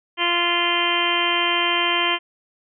harmonic tone, 346.7 Hz, F4, 13 cents flat, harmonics 1 / 2 / 3 / 4 / 5 / 6 / 7 / 8 / 9, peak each -28 / -29 / -24 / -32 / -29 / -26 / -28 / -27 / -23 dBFS, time 0.17-2.19 s, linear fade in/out 50 ms, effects none

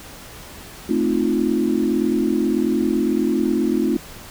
sine chord, F dominant seventh, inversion first, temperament equal, 220 / 261.6 / 311.1 / 349.2 Hz, A3 / C4 / Eb4 / F4, 0 / 0 / 0 / 0 cents, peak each -22 dBFS, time 0.89-3.97 s, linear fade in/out 5 ms, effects pink hiss -39 dBFS RMS until 4.3 s

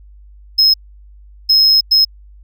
triangle tone bursts at uneven times, 5150 Hz, E8, 41 cents flat, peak -6 dBFS, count 3, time 0.58-0.74 / 1.49-1.81 / 1.91-2.05 s, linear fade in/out 10 ms, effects added 50 Hz sine -38 dBFS peak until 2.43 s

